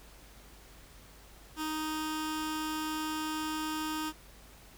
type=tone with notch filter; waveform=15% pulse; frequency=311.1 Hz; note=D#4; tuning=in tune; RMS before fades=-35 dBFS; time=1.56-4.13 s; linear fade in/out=50 ms; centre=630 Hz; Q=1.6; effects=added 50 Hz sine -56 dBFS peak until 4.77 s + pink hiss -56 dBFS RMS until 4.77 s